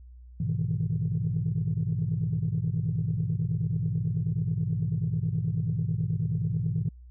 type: chord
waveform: sine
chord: E major seventh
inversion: first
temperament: equal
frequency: 103.83 / 123.47 / 155.56 / 164.81 Hz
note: G#2 / B2 / D#3 / E3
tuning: 0 / 0 / 0 / 0 cents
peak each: -30 dBFS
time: 0.4-6.89 s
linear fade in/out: 5 ms
effects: tanh soft clip ceiling -18 dBFS + added 61 Hz sine -45 dBFS peak until 7.1 s